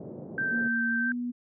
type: band-pass noise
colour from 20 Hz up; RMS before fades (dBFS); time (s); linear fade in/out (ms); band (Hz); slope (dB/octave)
pink; -41; 0-0.68; 5; 140 to 560; 24
type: tone with vibrato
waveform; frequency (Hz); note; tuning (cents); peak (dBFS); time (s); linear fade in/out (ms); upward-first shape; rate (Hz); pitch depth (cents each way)
sine; 1560; G6; -9; -26; 0.38-1.12; 2; sine; 5.9; 9
type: tone with pitch glide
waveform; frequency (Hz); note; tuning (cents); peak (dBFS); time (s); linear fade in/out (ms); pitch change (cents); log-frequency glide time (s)
sine; 233.1 to 243.4; A#3 to B3; 0 to -25; -29; 0.51-1.32; 20; +75; 0.99-1.09
effects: none